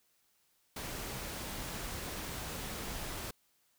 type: noise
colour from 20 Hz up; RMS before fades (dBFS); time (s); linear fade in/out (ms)
pink; -41; 0.76-3.31; 5
effects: white hiss -73 dBFS RMS until 3.78 s